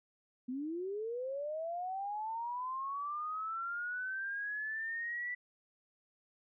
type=linear sweep; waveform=sine; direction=up; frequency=242.9 to 1976 Hz; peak=-36 dBFS; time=0.48-5.35 s; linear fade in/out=10 ms; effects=none